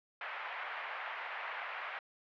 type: band-pass noise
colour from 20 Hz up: white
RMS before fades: -42 dBFS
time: 0.21-1.99 s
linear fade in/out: 2 ms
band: 670 to 2300 Hz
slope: 24 dB/octave
effects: low-pass 4000 Hz 12 dB/octave